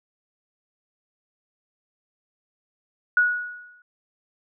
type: tone with exponential decay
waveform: sine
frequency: 1460 Hz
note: F#6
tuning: 24 cents flat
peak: -13 dBFS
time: 3.17-3.82 s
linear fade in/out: 2 ms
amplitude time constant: 140 ms
effects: none